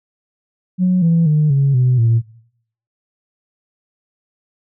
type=tone with pitch steps; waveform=sine; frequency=182.7 / 166.57 / 151.87 / 138.46 / 126.24 / 115.09 Hz; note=F#3 / E3 / D#3 / C#3 / B2 / A#2; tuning=-22 / +18 / -42 / -2 / +38 / -22 cents; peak=-9 dBFS; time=0.78-2.22 s; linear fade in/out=50 ms; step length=240 ms; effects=noise-tail reverb RT60 0.7 s tail -21 dB re dry + tanh soft clip ceiling -7 dBFS